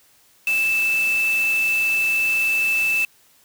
sine tone in noise, 2637 Hz, E7, in tune, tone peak -17 dBFS, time 0.47-3.05 s, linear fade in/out 2 ms, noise white, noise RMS -33 dBFS, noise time 0.47-3.05 s, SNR +13 dB, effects white hiss -56 dBFS RMS until 3.44 s

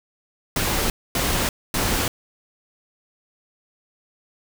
pink noise bursts, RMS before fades -22 dBFS, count 3, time 0.56-2.08 s, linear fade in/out 2 ms, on 340 ms, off 250 ms, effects none

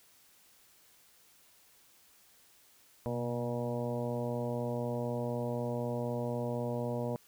harmonic tone with a mistuned harmonic, 120 Hz, B2, 49 cents flat, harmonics 1 / 2 / 3 / 4 / 5 / 6 / 7 / 8, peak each -37 / -38 / -45 / -38 / -39 / -48 / -48 / -47 dBFS, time 3.06-7.16 s, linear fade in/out 0 ms, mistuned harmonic 1, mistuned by +57 cents, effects white hiss -63 dBFS RMS until 7.27 s

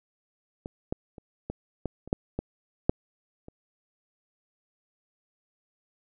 clicks, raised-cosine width 2 ms, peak -22 / -15 / -30 / -19 / -16 / -29 / -9 / -16 / -6 / -30 dBFS, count 10, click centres 0.659 / 0.925 / 1.182 / 1.5 / 1.857 / 2.076 / 2.129 / 2.39 / 2.895 / 3.484 s, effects none

